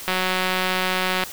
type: click train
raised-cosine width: 0.3 ms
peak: -6 dBFS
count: 215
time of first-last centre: 0.08-1.237 s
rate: 185 Hz
effects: white hiss -36 dBFS RMS until 1.32 s